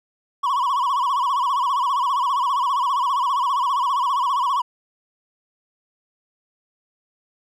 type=tone with vibrato; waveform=triangle; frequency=1046.5 Hz; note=C6; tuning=in tune; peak=-16 dBFS; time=0.43-4.62 s; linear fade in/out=10 ms; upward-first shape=sine; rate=15 Hz; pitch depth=150 cents each way; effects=none